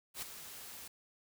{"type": "noise with ADSR envelope", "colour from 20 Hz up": "white", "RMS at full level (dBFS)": -39, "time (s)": [0.14, 0.88], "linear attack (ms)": 81, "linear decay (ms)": 10, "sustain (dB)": -10, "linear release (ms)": 6, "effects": []}